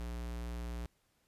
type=tone; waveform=square; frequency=59 Hz; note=A#1; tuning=22 cents sharp; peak=-39 dBFS; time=0-0.86 s; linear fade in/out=0 ms; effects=pink hiss -75 dBFS RMS until 1.27 s + resampled to 32000 Hz